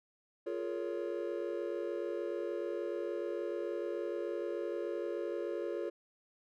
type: chord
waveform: triangle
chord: Bb minor seventh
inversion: second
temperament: just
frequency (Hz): 349.6 / 419.5 / 466.2 / 559.4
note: F4 / Ab4 / Bb4 / Db5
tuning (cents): +2 / +17 / 0 / +16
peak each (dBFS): -37 / -39 / -40 / -39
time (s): 0.46-5.9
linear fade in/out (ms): 10
effects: none